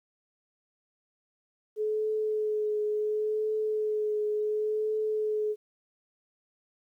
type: tone with vibrato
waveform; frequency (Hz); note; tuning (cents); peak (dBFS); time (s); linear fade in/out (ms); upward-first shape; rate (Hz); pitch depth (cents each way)
sine; 427.1; G#4; +48; -26; 1.76-5.56; 50; triangle; 0.7; 22
effects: 11-bit